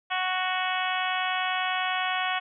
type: harmonic tone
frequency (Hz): 370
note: F#4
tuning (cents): 0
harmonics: 2 / 3 / 4 / 5 / 6 / 7 / 8 / 9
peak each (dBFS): -30 / -32 / -33 / -34 / -35 / -35 / -36 / -37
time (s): 0.1-2.4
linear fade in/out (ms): 20
effects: none